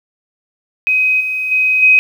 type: tone with level steps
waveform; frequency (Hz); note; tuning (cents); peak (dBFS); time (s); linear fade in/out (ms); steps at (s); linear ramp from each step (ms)
sine; 2522; D#7; +23; -10 / -16 / -10 / -5; 0.87-1.99; 0; 1.2 / 1.51 / 1.82; 10
effects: 7-bit